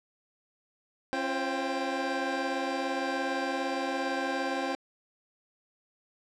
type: tone cluster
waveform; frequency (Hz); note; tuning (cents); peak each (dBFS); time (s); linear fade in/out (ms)
25% pulse; 271.2 / 344.8 / 525 / 787; C#4 / F4 / C5 / G5; -38 / -22 / +6 / +7; -30 / -33 / -33 / -30; 1.13-4.75; 0
effects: low-pass 5000 Hz 12 dB/octave